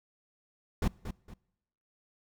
brown noise with echo, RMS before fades -27 dBFS, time 0.82-0.88 s, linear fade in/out 5 ms, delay 230 ms, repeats 2, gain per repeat -10 dB, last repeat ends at 1.34 s, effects noise-tail reverb RT60 0.9 s tail -24 dB re dry

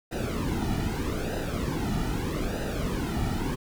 brown noise with flanger, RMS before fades -29 dBFS, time 0.11-3.56 s, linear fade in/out 20 ms, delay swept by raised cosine 0.9 to 1.9 ms, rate 0.8 Hz, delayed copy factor -0.75, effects none

